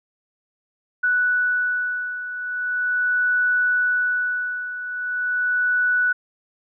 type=beating tone pair; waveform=sine; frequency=1480 / 1480.4 Hz; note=F#6 / F#6; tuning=0 / 0 cents; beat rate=0.4 Hz; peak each=-20 / -25 dBFS; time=1.03-6.13 s; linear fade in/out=10 ms; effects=none